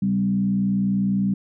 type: tone with frequency modulation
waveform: sine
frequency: 196 Hz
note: G3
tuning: in tune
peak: -18 dBFS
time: 0.02-1.34 s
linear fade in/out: 5 ms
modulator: 60 Hz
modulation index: 0.62
effects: none